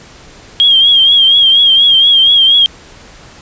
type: tone with vibrato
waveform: sine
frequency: 3239 Hz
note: G#7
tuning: 44 cents flat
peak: -4 dBFS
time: 0.6-2.66 s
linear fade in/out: 0 ms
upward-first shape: triangle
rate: 4.2 Hz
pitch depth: 72 cents each way
effects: pink hiss -37 dBFS RMS until 3.41 s + resampled to 16000 Hz